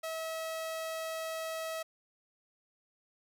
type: tone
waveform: sawtooth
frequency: 645 Hz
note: E5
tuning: 38 cents flat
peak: -32 dBFS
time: 0.03-1.83 s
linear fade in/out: 10 ms
effects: none